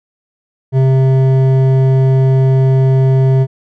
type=tone with hard clipping; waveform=sine; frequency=132.4 Hz; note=C3; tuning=21 cents sharp; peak=-9 dBFS; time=0.72-3.47 s; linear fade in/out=50 ms; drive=10 dB; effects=none